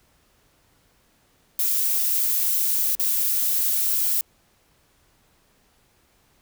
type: noise with dropouts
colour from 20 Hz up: violet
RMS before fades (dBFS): -22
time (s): 1.59-4.21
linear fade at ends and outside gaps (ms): 2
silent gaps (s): 2.952-2.996
effects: pink hiss -62 dBFS RMS until 6.41 s